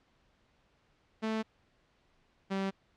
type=tone pair in turn; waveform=sawtooth; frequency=220 / 193.87 Hz; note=A3 / G3; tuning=0 / -19 cents; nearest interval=major second; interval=219 cents; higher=first; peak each=-27 dBFS; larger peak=neither; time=1.22-1.43 / 2.5-2.71 s; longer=neither; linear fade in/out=20 ms; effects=pink hiss -70 dBFS RMS until 2.96 s + low-pass 4000 Hz 12 dB/octave